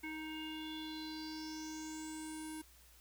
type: tone with low-pass filter sweep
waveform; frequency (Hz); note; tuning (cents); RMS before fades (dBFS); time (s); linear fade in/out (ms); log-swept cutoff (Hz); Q
square; 312.8; D#4; +9; -45; 0.03-2.62; 10; 2200 to 11000; 6.6
effects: added 60 Hz sine -64 dBFS peak until 3 s + white hiss -64 dBFS RMS until 3 s